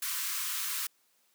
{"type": "high-pass noise", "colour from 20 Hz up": "white", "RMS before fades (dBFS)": -34, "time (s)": [0.02, 0.87], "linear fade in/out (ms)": 5, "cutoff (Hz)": 1000, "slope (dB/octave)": 96, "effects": ["white hiss -70 dBFS RMS until 1.34 s", "high-pass 200 Hz 12 dB/octave"]}